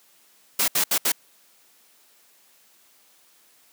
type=noise bursts at uneven times; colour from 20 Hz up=white; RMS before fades=-21 dBFS; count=4; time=0.59-0.68 / 0.75-0.84 / 0.91-0.98 / 1.05-1.12 s; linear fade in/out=5 ms; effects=white hiss -58 dBFS RMS until 3.72 s + high-pass 200 Hz 12 dB/octave